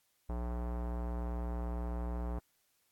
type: tone with low-pass filter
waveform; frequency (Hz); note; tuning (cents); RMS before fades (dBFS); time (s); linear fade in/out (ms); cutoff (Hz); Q
square; 59.7; A#1; +42; -37; 0.29-2.39; 5; 910; 1.6
effects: white hiss -75 dBFS RMS until 2.91 s + AAC 64 kbps